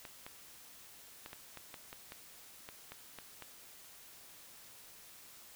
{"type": "clicks", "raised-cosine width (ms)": 0.3, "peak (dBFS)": -30, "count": 12, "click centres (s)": [0.052, 0.265, 1.261, 1.331, 1.573, 1.742, 1.929, 2.121, 2.689, 2.92, 3.187, 3.423], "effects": ["white hiss -56 dBFS RMS until 5.55 s"]}